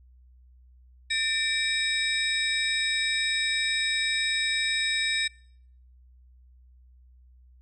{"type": "tone cluster", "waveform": "sine", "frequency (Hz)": [1797, 2334, 3784, 5180, 8070], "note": ["A6", "D7", "A#7", "E8", "B8"], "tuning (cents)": [36, -11, 25, -31, 36], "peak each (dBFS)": [-30, -30, -28, -37, -36], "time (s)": [1.1, 5.28], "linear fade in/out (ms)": 10, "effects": ["noise-tail reverb RT60 0.7 s tail -26 dB re dry", "added 62 Hz sine -52 dBFS peak until 7.61 s"]}